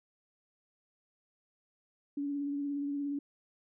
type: tone with vibrato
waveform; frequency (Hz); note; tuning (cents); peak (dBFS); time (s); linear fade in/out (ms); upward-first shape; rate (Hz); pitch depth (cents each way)
sine; 284.6; C#4; +46; -32; 2.17-3.19; 5; triangle; 17; 27
effects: none